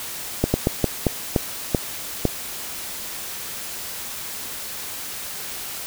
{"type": "slowing click train", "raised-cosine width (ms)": 2, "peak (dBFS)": -3, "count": 8, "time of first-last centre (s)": [0.44, 2.253], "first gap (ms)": 100, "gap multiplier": 1.31, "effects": ["white hiss -32 dBFS RMS until 5.86 s"]}